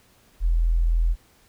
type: tone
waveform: sine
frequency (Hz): 41.68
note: E1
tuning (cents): +20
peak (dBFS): -17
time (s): 0.4-1.16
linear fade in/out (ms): 50
effects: pink hiss -58 dBFS RMS until 1.48 s